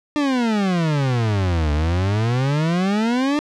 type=exponential two-way sweep; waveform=40% pulse; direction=down then up; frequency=302.7 to 72.6 to 302.7 Hz; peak=-16 dBFS; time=0.16-3.39 s; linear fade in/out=0 ms; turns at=1.72 s; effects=low-pass 5000 Hz 12 dB/octave